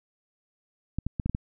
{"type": "clicks", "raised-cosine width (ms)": 5, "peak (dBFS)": -16, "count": 6, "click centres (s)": [0.986, 1.066, 1.198, 1.26, 1.296, 1.349], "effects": []}